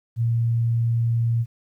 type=tone; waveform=sine; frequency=116.3 Hz; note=A#2; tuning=4 cents flat; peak=-18 dBFS; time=0.16-1.46 s; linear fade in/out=50 ms; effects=10-bit